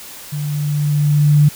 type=tone with level ramp; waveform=sine; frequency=147.5 Hz; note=D3; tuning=8 cents sharp; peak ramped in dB=-20 to -6 dBFS; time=0.32-1.49 s; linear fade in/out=10 ms; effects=white hiss -35 dBFS RMS until 1.55 s